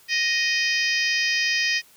harmonic tone, 622.3 Hz, D#5, in tune, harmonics 3 / 4 / 5 / 6 / 7 / 8 / 9 / 10, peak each -24 / -25 / -31 / -37 / -35 / -27 / -33 / -39 dBFS, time 0.08-1.82 s, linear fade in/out 50 ms, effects white hiss -54 dBFS RMS until 1.96 s

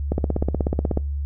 click train, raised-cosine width 2 ms, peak -8 dBFS, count 15, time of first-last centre 0.12-0.974 s, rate 16.4 Hz, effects noise-tail reverb RT60 0.3 s tail -25 dB re dry + added 71 Hz sine -23 dBFS peak until 1.25 s

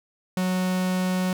45% pulse tone, 184.2 Hz, F#3, 7 cents flat, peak -22 dBFS, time 0.37-1.33 s, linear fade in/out 2 ms, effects none

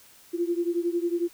sine beating tone pair, 340.8 / 351.8 Hz, F4 / F4, -42 / +13 cents, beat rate 11 Hz, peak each -26 / -28 dBFS, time 0.33-1.29 s, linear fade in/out 20 ms, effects white hiss -54 dBFS RMS until 1.33 s

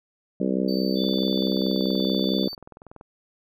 harmonic tone, 64.6 Hz, C2, 21 cents flat, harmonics 3 / 4 / 5 / 6 / 7 / 8 / 9, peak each -25 / -27 / -29 / -31 / -32 / -33 / -34 dBFS, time 0.4-2.48 s, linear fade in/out 5 ms
triangle tone, 4565 Hz, D8, 50 cents flat, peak -32 dBFS, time 0.68-2.55 s, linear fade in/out 5 ms
sine tone with tremolo, 3511 Hz, A7, 4 cents flat, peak -30 dBFS, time 0.95-2.49 s, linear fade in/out 50 ms, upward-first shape square, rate 0.97 Hz, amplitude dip 35%
click train, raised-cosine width 1 ms, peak -29 dBFS, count 42, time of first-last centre 1.04-3.011 s, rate 20.8 Hz
effects none

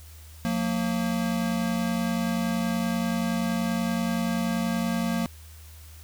square tone pair together, 179.2 / 229.7 Hz, F3 / A#3, +45 / -25 cents, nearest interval major third, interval 430 cents, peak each -29 / -27 dBFS, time 0.45-5.26 s, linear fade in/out 0 ms, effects added 78 Hz sine -44 dBFS peak until 6.03 s + white hiss -52 dBFS RMS until 6.03 s

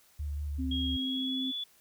sine tone with vibrato, 73.1 Hz, D2, 7 cents flat, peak -32 dBFS, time 0.19-0.97 s, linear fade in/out 10 ms, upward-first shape square, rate 5.3 Hz, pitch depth 19 cents each way
sine tone, 261.6 Hz, C4, in tune, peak -32 dBFS, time 0.58-1.52 s, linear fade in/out 20 ms
sine tone with pitch glide, 3280 to 3437 Hz, G#7 to A7, -22 to -41 cents, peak -33 dBFS, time 0.71-1.64 s, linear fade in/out 5 ms, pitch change +81 cents, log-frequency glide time 0.92-1.47 s
effects white hiss -63 dBFS RMS until 1.8 s

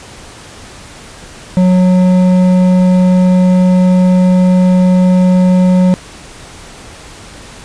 triangle tone with hard clipping, 183 Hz, F#3, 19 cents flat, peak -7 dBFS, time 1.57-5.94 s, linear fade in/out 0 ms, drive 12 dB, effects pink hiss -33 dBFS RMS until 7.64 s + resampled to 22050 Hz

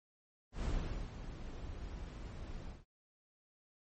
brown noise with ADSR envelope, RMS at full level -35 dBFS, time 0.52-2.85 s, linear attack 120 ms, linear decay 440 ms, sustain -10 dB, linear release 180 ms, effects MP3 32 kbps

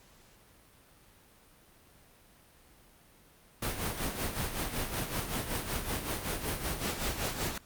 pink noise with tremolo, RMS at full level -32 dBFS, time 3.62-7.58 s, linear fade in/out 5 ms, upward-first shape sine, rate 5.3 Hz, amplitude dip 60%, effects pink hiss -60 dBFS RMS until 7.65 s + Opus 48 kbps

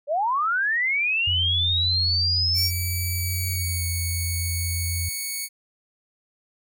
sine linear sweep, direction up, 545 to 5600 Hz, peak -20 dBFS, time 0.07-2.71 s, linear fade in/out 50 ms
sine tone, 87.3 Hz, F2, in tune, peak -25 dBFS, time 1.27-5.09 s, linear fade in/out 5 ms
5% pulse tone with pitch glide, 2296 to 2224 Hz, D7 to C#7, -40 to +5 cents, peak -18 dBFS, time 2.54-5.49 s, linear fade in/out 50 ms, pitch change -55 cents, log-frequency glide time 3.15-3.85 s
effects none

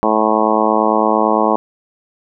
harmonic tone, 108.9 Hz, A2, 17 cents flat, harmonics 2 / 3 / 4 / 5 / 6 / 7 / 8 / 9 / 10, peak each -20 / -20 / -20 / -20 / -20 / -20 / -20 / -20 / -20 dBFS, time 0.03-1.56 s, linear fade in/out 0 ms, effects none

